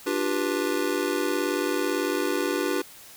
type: chord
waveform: square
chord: G dominant seventh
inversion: second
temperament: just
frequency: 294 / 352.8 / 392 / 490 Hz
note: D4 / F4 / G4 / B4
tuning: +2 / +18 / 0 / -14 cents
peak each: -30 / -30 / -30 / -32 dBFS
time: 0.06-2.82 s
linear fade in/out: 10 ms
effects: white hiss -47 dBFS RMS until 3.16 s